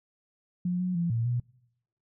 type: tone with pitch steps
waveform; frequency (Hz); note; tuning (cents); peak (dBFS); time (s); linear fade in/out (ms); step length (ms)
sine; 178.6 / 181.9 / 170.9 / 115.4 / 121.5; F3 / F#3 / F3 / A#2 / B2; +39 / -29 / -37 / -17 / -28; -25; 0.65-1.4; 5; 150
effects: noise-tail reverb RT60 0.8 s tail -24 dB re dry